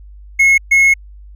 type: tone bursts at uneven times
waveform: triangle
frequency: 2174 Hz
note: C#7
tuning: 34 cents flat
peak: -5 dBFS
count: 2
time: 0.39-0.58 / 0.71-0.94 s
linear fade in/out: 10 ms
effects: added 50 Hz sine -34 dBFS peak until 1.35 s